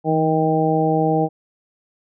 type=harmonic tone with a mistuned harmonic; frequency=157.7 Hz; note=D#3; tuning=24 cents sharp; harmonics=1 / 2 / 3 / 4 / 5; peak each=-21 / -21 / -21 / -24 / -21 dBFS; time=0.04-1.29 s; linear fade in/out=50 ms; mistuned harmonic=1; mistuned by=+34 cents; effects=none